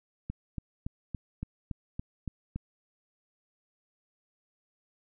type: click train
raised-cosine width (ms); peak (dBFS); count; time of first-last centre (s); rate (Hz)
5; -22; 9; 0.3-2.56; 3.54
effects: none